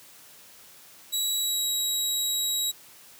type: tone with pitch glide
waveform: 20% pulse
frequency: 3890 to 3854 Hz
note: B7 to B7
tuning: -27 to -43 cents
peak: -19 dBFS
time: 1.12-2.72 s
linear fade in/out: 20 ms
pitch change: -16 cents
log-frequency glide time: 1.39-1.68 s
effects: white hiss -51 dBFS RMS until 3.19 s + high-pass 80 Hz 12 dB/octave